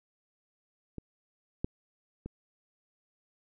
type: clicks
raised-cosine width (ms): 3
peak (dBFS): -26 / -17 / -26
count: 3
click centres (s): 0.983 / 1.645 / 2.26
effects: none